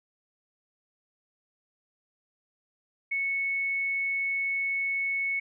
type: tone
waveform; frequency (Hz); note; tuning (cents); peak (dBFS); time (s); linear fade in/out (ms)
sine; 2208; C#7; -7; -26; 3.11-5.4; 10
effects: none